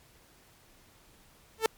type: tone with exponential growth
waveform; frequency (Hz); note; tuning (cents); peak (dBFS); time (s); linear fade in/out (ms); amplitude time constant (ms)
sawtooth; 444.8; A4; +19; -15; 1.58-1.66; 2; 17
effects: pink hiss -60 dBFS RMS until 1.77 s + MP3 96 kbps